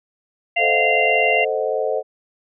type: harmonic tone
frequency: 692 Hz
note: F5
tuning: 16 cents flat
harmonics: 1 / 3 / 4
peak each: -20 / -20 / -20 dBFS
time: 0.56-1.45 s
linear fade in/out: 10 ms
type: chord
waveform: sine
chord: A diminished seventh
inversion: none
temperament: equal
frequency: 440 / 523.3 / 622.3 / 740 Hz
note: A4 / C5 / Eb5 / Gb5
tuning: 0 / 0 / 0 / 0 cents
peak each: -23 / -23 / -24 / -28 dBFS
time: 0.58-2.03 s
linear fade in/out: 50 ms
effects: none